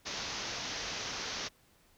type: low-pass noise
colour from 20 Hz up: white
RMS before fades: -39 dBFS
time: 0.05-1.49 s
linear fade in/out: 20 ms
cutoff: 6400 Hz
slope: 96 dB/octave
effects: pink hiss -66 dBFS RMS until 1.97 s